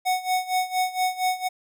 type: tone with tremolo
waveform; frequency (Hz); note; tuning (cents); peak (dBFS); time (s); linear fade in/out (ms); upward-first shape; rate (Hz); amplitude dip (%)
square; 739; F#5; -2; -20; 0.05-1.49; 20; sine; 4.3; 85
effects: none